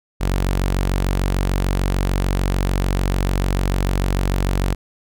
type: tone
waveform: sawtooth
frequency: 46.73 Hz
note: F#1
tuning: 18 cents sharp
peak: -13 dBFS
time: 0.2-4.75 s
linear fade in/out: 20 ms
effects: none